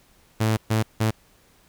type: tone bursts at uneven times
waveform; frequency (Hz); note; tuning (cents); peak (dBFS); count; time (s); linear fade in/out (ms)
sawtooth; 110; A2; 0; -15; 3; 0.4-0.57 / 0.7-0.83 / 1-1.11; 10
effects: pink hiss -58 dBFS RMS until 1.68 s